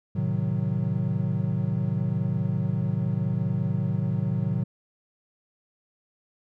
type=chord; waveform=triangle; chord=A diminished seventh; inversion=none; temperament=equal; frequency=110 / 130.81 / 155.56 / 185 Hz; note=A2 / C3 / Eb3 / Gb3; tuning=0 / 0 / 0 / 0 cents; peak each=-27 dBFS; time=0.15-4.64 s; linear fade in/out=10 ms; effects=none